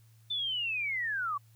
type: linear sweep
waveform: sine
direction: down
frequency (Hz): 3560 to 1101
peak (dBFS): -30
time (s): 0.3-1.38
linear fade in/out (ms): 10
effects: added 112 Hz sine -57 dBFS peak until 1.55 s + white hiss -69 dBFS RMS until 1.55 s